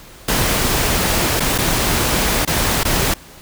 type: noise with dropouts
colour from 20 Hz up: pink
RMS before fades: -17 dBFS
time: 0.28-3.14 s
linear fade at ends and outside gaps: 5 ms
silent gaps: 1.398-1.403 / 1.58-1.584 / 2.451-2.474 / 2.834-2.85 s
effects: pink hiss -41 dBFS RMS until 3.41 s